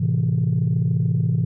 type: chord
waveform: sine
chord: A minor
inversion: none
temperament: equal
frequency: 110 / 130.81 / 164.81 Hz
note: A2 / C3 / E3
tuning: 0 / 0 / 0 cents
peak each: -21 / -20 / -20 dBFS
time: 0-1.45 s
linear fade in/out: 10 ms
effects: tanh soft clip ceiling -12 dBFS